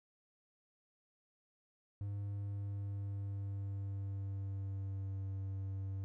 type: tone with pitch glide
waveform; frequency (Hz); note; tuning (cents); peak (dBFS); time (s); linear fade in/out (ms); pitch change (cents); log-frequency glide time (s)
triangle; 100.9 to 96.85; G#2 to G2; -49 to -20; -36; 2.01-6.04; 0; -71; 2.21-5.27
effects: none